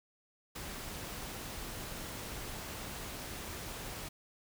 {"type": "noise", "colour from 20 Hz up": "pink", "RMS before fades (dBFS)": -43, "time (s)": [0.55, 4.09], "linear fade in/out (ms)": 10, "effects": []}